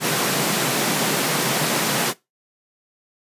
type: high-pass noise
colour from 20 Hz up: pink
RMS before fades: -21 dBFS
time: 0-2.14 s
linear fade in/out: 50 ms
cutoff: 130 Hz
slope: 96 dB/octave
effects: noise-tail reverb RT60 0.2 s tail -20 dB re dry + resampled to 32000 Hz